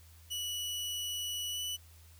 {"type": "tone with pitch glide", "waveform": "sawtooth", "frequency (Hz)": [2944, 2971], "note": ["F#7", "F#7"], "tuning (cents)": [-9, 6], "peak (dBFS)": -32, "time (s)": [0.3, 1.77], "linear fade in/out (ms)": 20, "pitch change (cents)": 15, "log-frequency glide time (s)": [1.51, 1.6], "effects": ["added 82 Hz sine -55 dBFS peak until 2.19 s", "white hiss -62 dBFS RMS until 2.19 s"]}